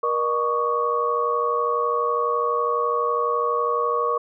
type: tone cluster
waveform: sine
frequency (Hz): 476.1 / 606 / 1116 / 1208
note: A#4 / D#5 / C#6 / D6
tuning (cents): +37 / -46 / +11 / +48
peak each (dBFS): -24 / -30 / -22 / -31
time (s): 0.03-4.18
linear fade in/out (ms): 5
effects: none